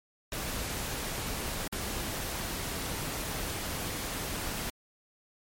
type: noise with dropouts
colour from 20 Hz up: pink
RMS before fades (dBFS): -35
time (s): 0.32-4.7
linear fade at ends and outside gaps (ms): 2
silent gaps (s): 1.678-1.724
effects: MP3 64 kbps